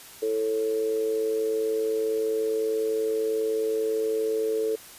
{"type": "tone with amplitude modulation", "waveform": "sine", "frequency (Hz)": 440, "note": "A4", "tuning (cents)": 0, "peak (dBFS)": -20, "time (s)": [0.22, 4.76], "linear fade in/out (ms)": 10, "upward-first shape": "sine", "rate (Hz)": 110, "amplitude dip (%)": 65, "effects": ["white hiss -46 dBFS RMS until 4.98 s", "resampled to 32000 Hz"]}